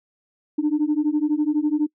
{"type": "beating tone pair", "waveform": "sine", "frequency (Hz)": [294.3, 306.3], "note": ["D4", "D#4"], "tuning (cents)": [4, -27], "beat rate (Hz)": 12, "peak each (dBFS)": -20, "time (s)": [0.58, 1.87], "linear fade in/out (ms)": 10, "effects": ["noise-tail reverb RT60 0.1 s tail -25 dB re dry", "tanh soft clip ceiling -13 dBFS"]}